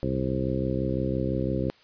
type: harmonic tone with a mistuned harmonic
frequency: 65.9 Hz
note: C2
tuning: 13 cents sharp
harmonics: 1 / 2 / 3 / 4 / 5 / 6 / 7 / 8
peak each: -34 / -30 / -32 / -33 / -32 / -34 / -40 / -33 dBFS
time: 0.03-1.7 s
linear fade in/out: 0 ms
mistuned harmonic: 1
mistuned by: +110 cents
effects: white hiss -57 dBFS RMS until 1.83 s + resampled to 11025 Hz